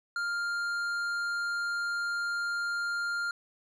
sine tone with tanh clipping, 1400 Hz, F6, 4 cents sharp, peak -31 dBFS, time 0.16-3.31 s, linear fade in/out 2 ms, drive 10 dB, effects none

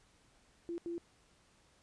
sine tone bursts at uneven times, 341.3 Hz, F4, 40 cents flat, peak -37 dBFS, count 2, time 0.69-0.78 / 0.86-0.98 s, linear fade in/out 0 ms, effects pink hiss -68 dBFS RMS until 1.82 s + resampled to 22050 Hz

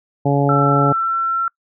harmonic tone, 141.1 Hz, C#3, 31 cents sharp, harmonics 1 / 2 / 3 / 4 / 5 / 6, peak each -16 / -19 / -21 / -22 / -23 / -24 dBFS, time 0.25-0.93 s, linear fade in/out 10 ms
sine tone with pitch glide, 1335 to 1350.5 Hz, E6 to E6, +22 to +42 cents, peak -16 dBFS, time 0.49-1.48 s, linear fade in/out 2 ms, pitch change +20 cents, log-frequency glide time 0.88-1.17 s
effects noise-tail reverb RT60 0.1 s tail -25 dB re dry

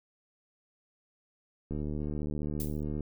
click train, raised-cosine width 3 ms, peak -23 dBFS, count 98, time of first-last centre 1.71-3.007 s, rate 74.8 Hz
violet noise with exponential decay, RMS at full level -36 dBFS, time 2.6-2.83 s, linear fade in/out 1 ms, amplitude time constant 49 ms
effects none

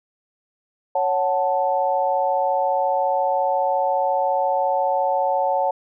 sine chord, F# minor, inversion second, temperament equal, 554.4 / 740 / 880 Hz, C#5 / F#5 / A5, 0 / 0 / 0 cents, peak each -22 dBFS, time 0.95-5.71 s, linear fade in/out 5 ms, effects none

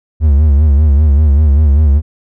triangle tone with vibrato, 73.42 Hz, D2, in tune, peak -3 dBFS, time 0.2-2.02 s, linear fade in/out 50 ms, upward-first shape sine, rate 5.1 Hz, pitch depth 110 cents each way, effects none

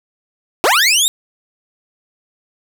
20% pulse linear sweep, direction up, 307.8 to 3821 Hz, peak -5 dBFS, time 0.64-1.08 s, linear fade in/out 0 ms, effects 7-bit

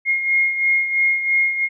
sine beating tone pair, 2143 / 2146 Hz, C7 / C7, +41 / +43 cents, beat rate 3 Hz, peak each -16 / -23 dBFS, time 0.05-1.69 s, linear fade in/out 50 ms, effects none

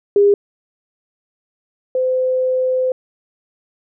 sine tone pair in turn, 405.4 / 513.1 Hz, G#4 / C5, -42 / -34 cents, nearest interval major third, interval 408 cents, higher second, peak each -8 / -14 dBFS, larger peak first, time 0.16-0.34 / 1.95-2.92 s, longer second, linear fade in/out 2 ms, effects none

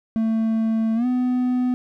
triangle tone with pitch glide, 223.1 to 250.4 Hz, A3 to B3, +24 to +24 cents, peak -16 dBFS, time 0.16-1.74 s, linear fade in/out 0 ms, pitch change +200 cents, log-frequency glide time 0.95-1.06 s, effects none

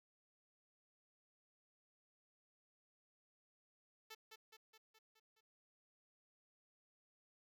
5% pulse tone with echo, 440 Hz, A4, in tune, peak -40 dBFS, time 4.1-4.15 s, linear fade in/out 10 ms, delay 210 ms, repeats 6, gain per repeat -4 dB, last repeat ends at 5.41 s, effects none

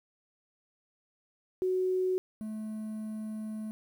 sine / triangle tone pair in turn, 370.9 / 216.3 Hz, F#4 / A3, +4 / -29 cents, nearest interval major sixth, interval 933 cents, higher first, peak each -26 / -33 dBFS, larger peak first, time 1.62-2.18 / 2.41-3.71 s, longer second, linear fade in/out 0 ms, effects 10-bit

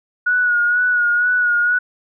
sine tone with vibrato, 1455 Hz, F#6, 29 cents flat, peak -13 dBFS, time 0.26-1.79 s, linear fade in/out 10 ms, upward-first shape sine, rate 2.1 Hz, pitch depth 34 cents each way, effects none

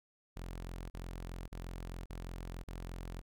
sawtooth tone bursts, 43.65 Hz, F1, in tune, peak -38 dBFS, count 5, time 0.36-3.216 s, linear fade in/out 10 ms, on 540 ms, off 39 ms, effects none

